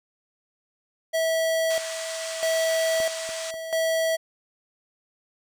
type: tone with tremolo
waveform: square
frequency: 650 Hz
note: E5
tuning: 24 cents flat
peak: -22 dBFS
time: 1.13-4.17 s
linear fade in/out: 20 ms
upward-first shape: square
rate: 0.77 Hz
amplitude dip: 70%
type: band-pass noise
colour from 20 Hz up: white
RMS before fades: -36 dBFS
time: 1.7-3.51 s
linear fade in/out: 5 ms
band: 910 to 9000 Hz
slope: 48 dB/octave
type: clicks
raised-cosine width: 1 ms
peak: -22 / -27 / -32 dBFS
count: 3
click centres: 3.002 / 3.291 / 3.541 s
effects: none